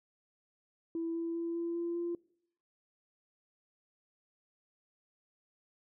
sine tone with pitch steps, 331.2 / 333.7 / 336.2 / 338.7 / 341.3 / 343.9 Hz, E4 / E4 / E4 / E4 / F4 / F4, +8 / +21 / +34 / +47 / -40 / -27 cents, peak -32 dBFS, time 0.95-2.15 s, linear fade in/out 2 ms, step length 200 ms, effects noise-tail reverb RT60 0.7 s tail -24 dB re dry + tanh soft clip ceiling -28 dBFS

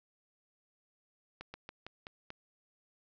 slowing click train, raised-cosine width 0.3 ms, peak -28 dBFS, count 6, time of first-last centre 1.41-2.304 s, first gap 130 ms, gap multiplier 1.16, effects resampled to 16000 Hz + 11-bit

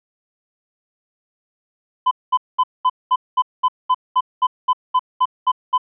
triangle tone bursts, 1012 Hz, B5, 42 cents sharp, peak -10 dBFS, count 15, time 2.06-5.78 s, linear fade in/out 10 ms, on 52 ms, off 210 ms, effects resampled to 8000 Hz

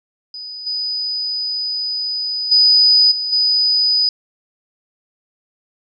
sine tone with level steps, 4978 Hz, D#8, in tune, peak -28 / -19 / -8 / -19 / -12 dBFS, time 0.34-4.09 s, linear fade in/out 2 ms, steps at 0.66 / 2.51 / 3.11 / 3.32 s, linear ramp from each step 10 ms, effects none

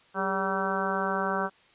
harmonic tone with a mistuned harmonic, 191.9 Hz, G3, 37 cents flat, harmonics 1 / 2 / 3 / 4 / 5 / 6 / 7 / 8, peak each -34 / -34 / -34 / -34 / -34 / -34 / -34 / -34 dBFS, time 0.14-1.5 s, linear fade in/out 50 ms, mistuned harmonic 2, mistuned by +70 cents, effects white hiss -59 dBFS RMS until 1.74 s + resampled to 8000 Hz

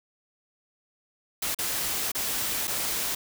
white noise with dropouts, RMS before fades -29 dBFS, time 1.42-3.15 s, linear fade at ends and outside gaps 5 ms, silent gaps 1.547-1.587 / 2.118-2.149 / 2.673-2.677 s, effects none

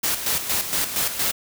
white noise with tremolo, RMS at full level -22 dBFS, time 0.03-1.32 s, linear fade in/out 10 ms, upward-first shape square, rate 4.3 Hz, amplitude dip 60%, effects none

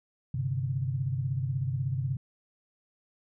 sine chord, G suspended fourth, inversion none, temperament just, 98 / 130.67 / 147 Hz, G2 / C3 / D3, 0 / -2 / +2 cents, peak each -35 / -29 / -35 dBFS, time 0.34-2.17 s, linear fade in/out 5 ms, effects none

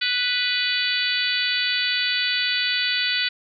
harmonic tone with a mistuned harmonic, 493.9 Hz, B4, in tune, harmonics 3 / 4 / 5 / 6 / 7 / 8 / 9, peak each -28 / -28 / -28 / -28 / -28 / -28 / -28 dBFS, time 0.01-3.29 s, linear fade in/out 10 ms, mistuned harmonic 9, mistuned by +32 cents, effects none

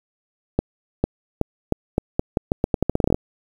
accelerating click train, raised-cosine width 2 ms, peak -4 dBFS, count 19, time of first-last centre 0.59-3.145 s, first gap 450 ms, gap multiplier 0.83, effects 7-bit

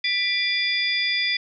sine tone cluster, 1986 / 2377 / 3476 / 4854 Hz, B6 / D7 / A7 / D#8, +9 / +20 / -22 / -44 cents, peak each -26 dBFS, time 0.04-1.37 s, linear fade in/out 5 ms, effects none

